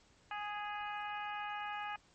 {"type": "harmonic tone with a mistuned harmonic", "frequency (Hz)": 415.3, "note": "G#4", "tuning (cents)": 0, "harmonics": [2, 3, 4, 5, 6, 7], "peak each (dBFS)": [-41, -45, -46, -52, -49, -52], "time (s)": [0.31, 1.96], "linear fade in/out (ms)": 2, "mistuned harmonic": 5, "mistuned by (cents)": -15, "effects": ["pink hiss -67 dBFS RMS until 2.14 s", "MP3 32 kbps"]}